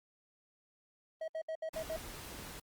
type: tone bursts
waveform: triangle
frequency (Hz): 640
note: D#5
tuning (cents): +49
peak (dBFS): -34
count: 6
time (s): 1.21-1.965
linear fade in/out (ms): 5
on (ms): 70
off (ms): 67
type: noise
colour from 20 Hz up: pink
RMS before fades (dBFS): -47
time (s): 1.73-2.6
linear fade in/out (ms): 10
effects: Opus 32 kbps